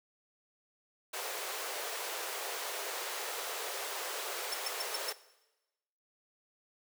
pink high-pass noise, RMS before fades -39 dBFS, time 1.13-5.13 s, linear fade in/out 10 ms, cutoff 400 Hz, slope 48 dB/octave
sawtooth tone bursts, 5390 Hz, E8, 38 cents sharp, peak -30 dBFS, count 5, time 4.52-5.1 s, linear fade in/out 5 ms, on 20 ms, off 120 ms
effects noise-tail reverb RT60 1.0 s tail -17 dB re dry

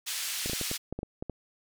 pink band-pass noise, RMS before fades -34 dBFS, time 0.06-0.78 s, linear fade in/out 20 ms, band 2800 to 14000 Hz, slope 12 dB/octave
clicks, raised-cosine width 2 ms, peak -21 dBFS, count 10, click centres 0.46 / 0.497 / 0.533 / 0.613 / 0.714 / 0.926 / 0.99 / 1.031 / 1.225 / 1.297 s
effects none

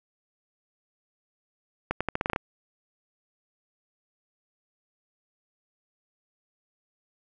accelerating click train, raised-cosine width 0.5 ms, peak -11 dBFS, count 9, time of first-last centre 1.91-2.361 s, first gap 96 ms, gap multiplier 0.84, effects none

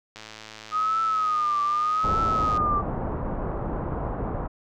click train, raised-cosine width 0.2 ms, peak -23 dBFS, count 264, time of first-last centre 0.16-2.573 s, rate 109 Hz
sine tone with vibrato, 1244.5 Hz, D#6, in tune, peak -21 dBFS, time 0.71-2.83 s, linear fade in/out 50 ms, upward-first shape triangle, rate 0.83 Hz, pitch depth 110 cents each way
pink low-pass noise, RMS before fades -29 dBFS, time 2.03-4.48 s, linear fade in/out 20 ms, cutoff 1100 Hz, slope 24 dB/octave
effects none

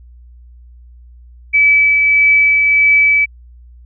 sine tone with tremolo, 2298 Hz, D7, 38 cents flat, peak -6 dBFS, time 1.53-3.26 s, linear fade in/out 20 ms, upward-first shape triangle, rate 1.6 Hz, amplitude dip 30%, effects added 60 Hz sine -37 dBFS peak until 3.85 s

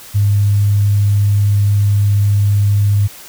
sine tone, 101.9 Hz, G#2, 32 cents flat, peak -9 dBFS, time 0.14-3.08 s, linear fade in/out 20 ms, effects white hiss -36 dBFS RMS until 3.28 s

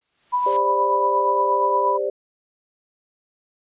white noise with exponential growth, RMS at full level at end -35 dBFS, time 0.01-0.57 s, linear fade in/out 5 ms, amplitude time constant 120 ms
sine tone with tremolo, 987.8 Hz, B5, in tune, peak -16 dBFS, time 0.32-1.98 s, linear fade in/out 20 ms, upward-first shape triangle, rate 8.5 Hz, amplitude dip 40%
sine chord, G suspended fourth, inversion none, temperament equal with one note detuned, 398.6 / 523.3 / 587.3 Hz, G4 / C5 / D5, +29 / 0 / 0 cents, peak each -25 dBFS, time 0.46-2.1 s, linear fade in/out 5 ms
effects resampled to 8000 Hz

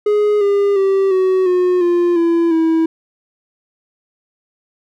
triangle tone with pitch steps, 417.4 / 402.7 / 388.5 / 374.9 / 361.7 / 349 / 336.7 / 324.8 Hz, G#4 / G4 / G4 / F#4 / F#4 / F4 / E4 / E4, +9 / +47 / -16 / +23 / -39 / -1 / +37 / -26 cents, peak -9 dBFS, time 0.06-2.86 s, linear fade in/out 5 ms, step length 350 ms, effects none

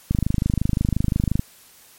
click train, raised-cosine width 5 ms, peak -7 dBFS, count 34, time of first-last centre 0.11-1.394 s, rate 25.7 Hz, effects white hiss -50 dBFS RMS until 1.98 s + MP3 64 kbps

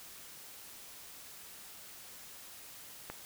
click, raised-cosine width 0.5 ms, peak -25 dBFS, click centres 3.1 s, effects white hiss -51 dBFS RMS until 3.25 s

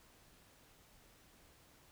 silence, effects pink hiss -65 dBFS RMS until 1.91 s

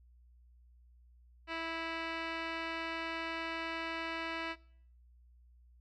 10% pulse tone with low-pass filter, 328.3 Hz, E4, 7 cents flat, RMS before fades -39 dBFS, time 1.47-4.56 s, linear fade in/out 50 ms, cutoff 3100 Hz, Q 6.3, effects noise-tail reverb RT60 0.6 s tail -22 dB re dry + added 60 Hz sine -59 dBFS peak until 5.8 s

